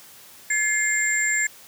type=tone cluster; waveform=sine; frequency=1720 / 2110 / 7380 Hz; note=A6 / C7 / A#8; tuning=-40 / +14 / -18 cents; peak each=-24 dBFS; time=0.5-1.47 s; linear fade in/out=5 ms; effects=white hiss -47 dBFS RMS until 1.67 s + high-pass 60 Hz 12 dB/octave